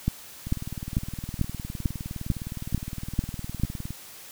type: two click trains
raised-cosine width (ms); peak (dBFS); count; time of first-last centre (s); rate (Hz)
5; -10 / -21; 9 / 68; 0.08-3.636 / 0.47-3.906; 2.25 / 19.5
effects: white hiss -45 dBFS RMS until 4.31 s